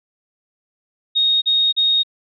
sine tone bursts, 3729 Hz, A#7, in tune, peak -13 dBFS, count 3, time 1.15-2.034 s, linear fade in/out 20 ms, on 270 ms, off 37 ms, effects none

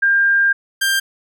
sine / sawtooth tone pair in turn, 1600 / 1588 Hz, G6 / G6, +35 / +22 cents, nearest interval unison, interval 13 cents, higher first, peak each -11 dBFS, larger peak neither, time 0.02-0.53 / 0.81-1 s, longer first, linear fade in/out 10 ms, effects none

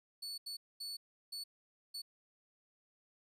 40% pulse tone bursts at uneven times, 4450 Hz, C#8, 6 cents sharp, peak -40 dBFS, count 5, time 0.22-0.38 / 0.46-0.57 / 0.8-0.97 / 1.32-1.44 / 1.94-2.02 s, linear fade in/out 10 ms, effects resampled to 32000 Hz + 13-bit

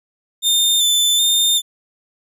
sawtooth tone with vibrato, 3576 Hz, A7, 27 cents sharp, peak -10 dBFS, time 0.42-1.62 s, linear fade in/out 50 ms, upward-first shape square, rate 1.3 Hz, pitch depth 24 cents each way, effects none

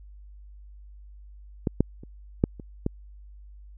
clicks, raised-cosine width 3 ms, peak -11 / -6 / -29 / -6 / -26 / -12 dBFS, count 6, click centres 1.672 / 1.806 / 2.035 / 2.439 / 2.598 / 2.864 s, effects added 50 Hz sine -44 dBFS peak until 3.77 s

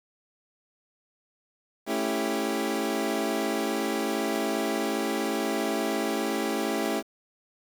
25% pulse chord, A dominant seventh, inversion none, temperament equal, 220 / 277.2 / 329.6 / 392 Hz, A3 / C#4 / E4 / G4, 0 / 0 / 0 / 0 cents, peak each -28 dBFS, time 1.86-7.03 s, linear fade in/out 50 ms, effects 8-bit

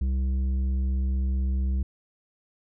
triangle tone with tanh clipping, 65.41 Hz, C2, in tune, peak -24 dBFS, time 0.01-1.83 s, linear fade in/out 5 ms, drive 12 dB, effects none

